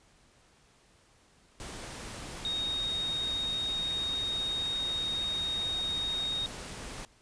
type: tone in noise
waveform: sine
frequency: 3729 Hz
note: A#7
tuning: in tune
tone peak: -30 dBFS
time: 2.45-6.46 s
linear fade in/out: 0 ms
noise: pink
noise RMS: -42 dBFS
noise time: 1.6-7.05 s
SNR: +9 dB
effects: pink hiss -63 dBFS RMS until 7.21 s + resampled to 22050 Hz